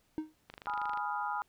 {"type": "tone with exponential decay", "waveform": "triangle", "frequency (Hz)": 311.1, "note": "D#4", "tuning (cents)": 0, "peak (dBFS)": -27, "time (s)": [0.18, 0.34], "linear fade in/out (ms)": 0, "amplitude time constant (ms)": 34}
{"type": "click train", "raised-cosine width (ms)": 0.3, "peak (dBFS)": -30, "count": 13, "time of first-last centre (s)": [0.5, 0.974], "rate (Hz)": 25.3}
{"type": "chord", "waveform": "sine", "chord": "F half-diminished seventh", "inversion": "first", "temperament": "equal", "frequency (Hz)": [830.6, 987.8, 1244.5, 1396.9], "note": ["Ab5", "Cb6", "Eb6", "F6"], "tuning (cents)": [0, 0, 0, 0], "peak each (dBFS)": [-36, -38, -39, -40], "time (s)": [0.67, 1.42], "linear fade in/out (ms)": 0}
{"effects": ["pink hiss -72 dBFS RMS until 1.48 s"]}